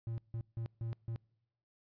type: tone bursts at uneven times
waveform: triangle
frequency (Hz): 114.5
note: A#2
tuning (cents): -31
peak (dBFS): -34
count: 5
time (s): 0.07-0.18 / 0.34-0.41 / 0.57-0.66 / 0.81-0.93 / 1.08-1.16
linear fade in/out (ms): 0
effects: noise-tail reverb RT60 0.9 s tail -26 dB re dry + resampled to 11025 Hz